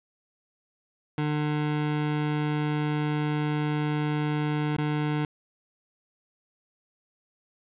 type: tone with dropouts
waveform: 25% pulse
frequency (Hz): 150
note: D3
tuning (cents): +37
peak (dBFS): -21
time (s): 1.18-5.25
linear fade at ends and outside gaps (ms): 2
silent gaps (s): 4.767-4.783
effects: resampled to 8000 Hz + 10-bit